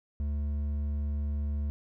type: tone with hard clipping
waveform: triangle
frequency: 72.9 Hz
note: D2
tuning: 12 cents flat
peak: -30 dBFS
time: 0.2-1.7 s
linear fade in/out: 0 ms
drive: 9 dB
effects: none